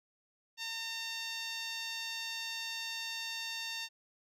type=tone with band-pass filter; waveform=10% pulse; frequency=910 Hz; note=A#5; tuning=42 cents flat; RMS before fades=-40 dBFS; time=0.57-3.89 s; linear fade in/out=50 ms; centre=4100 Hz; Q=0.69; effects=none